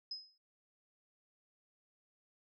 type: tone with exponential decay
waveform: sine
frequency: 5080 Hz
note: D#8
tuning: 35 cents sharp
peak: -37 dBFS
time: 0.11-0.38 s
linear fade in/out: 5 ms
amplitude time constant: 57 ms
effects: none